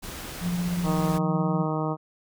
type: noise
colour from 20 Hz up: pink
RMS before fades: -37 dBFS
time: 0.02-1.19 s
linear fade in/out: 20 ms
type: tone with tremolo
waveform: sine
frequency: 175.9 Hz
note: F3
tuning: 13 cents sharp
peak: -23 dBFS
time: 0.4-1.67 s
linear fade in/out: 50 ms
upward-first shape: sine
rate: 16 Hz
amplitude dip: 35%
type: harmonic tone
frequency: 156.1 Hz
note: D#3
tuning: 6 cents sharp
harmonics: 1 / 2 / 3 / 4 / 5 / 6 / 7 / 8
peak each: -28 / -31 / -33 / -34 / -35 / -36 / -36 / -37 dBFS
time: 0.83-1.97 s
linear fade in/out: 50 ms
effects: none